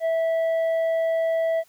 triangle tone with tanh clipping, 655 Hz, E5, 11 cents flat, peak -21 dBFS, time 0-1.64 s, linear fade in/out 50 ms, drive 9 dB, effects white hiss -59 dBFS RMS until 1.68 s

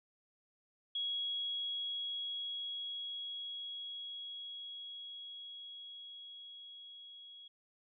sine tone with level ramp, 3322 Hz, G#7, in tune, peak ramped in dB -34 to -51 dBFS, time 0.95-7.48 s, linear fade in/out 5 ms, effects none

